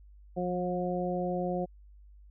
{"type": "harmonic tone with a mistuned harmonic", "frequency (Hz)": 179.6, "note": "F3", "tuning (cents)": 49, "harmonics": [1, 2, 3, 4], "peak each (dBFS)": [-33, -35, -34, -36], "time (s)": [0.36, 1.66], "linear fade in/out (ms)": 20, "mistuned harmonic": 1, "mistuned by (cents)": -16, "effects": ["added 50 Hz sine -51 dBFS peak until 2.3 s"]}